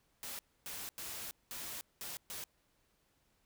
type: noise bursts at uneven times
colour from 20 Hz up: white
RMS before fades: -44 dBFS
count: 6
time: 0.23-0.39 / 0.66-0.89 / 0.98-1.31 / 1.51-1.81 / 2.01-2.17 / 2.3-2.44 s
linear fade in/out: 0 ms
effects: pink hiss -75 dBFS RMS until 3.45 s